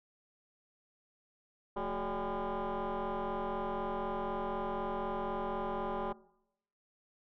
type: tone with frequency modulation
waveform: sine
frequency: 220 Hz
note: A3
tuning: in tune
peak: -31 dBFS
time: 1.76-6.13 s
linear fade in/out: 10 ms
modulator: 198 Hz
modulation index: 4.7
effects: noise-tail reverb RT60 0.8 s tail -23 dB re dry + tanh soft clip ceiling -32 dBFS